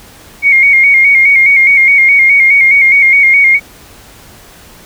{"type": "tone with vibrato", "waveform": "sine", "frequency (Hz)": 2182, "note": "C#7", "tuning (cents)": -28, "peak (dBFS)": -3, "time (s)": [0.42, 3.6], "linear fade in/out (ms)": 50, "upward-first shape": "square", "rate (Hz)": 4.8, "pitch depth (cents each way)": 44, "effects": ["pink hiss -37 dBFS RMS until 4.85 s"]}